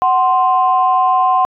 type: tone pair together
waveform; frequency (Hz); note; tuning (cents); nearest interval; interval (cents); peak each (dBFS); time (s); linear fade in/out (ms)
sine; 745.8 / 1046.5; F#5 / C6; +14 / 0; tritone; 586; -12; 0.02-1.45; 0
effects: tanh soft clip ceiling -2 dBFS